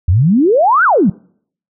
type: exponential two-way sweep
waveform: sine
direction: up then down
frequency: 78.6 to 1572 to 159.2 Hz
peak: -7 dBFS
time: 0.08-1.1 s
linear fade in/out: 5 ms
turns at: 0.84 s
effects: noise-tail reverb RT60 0.6 s tail -26 dB re dry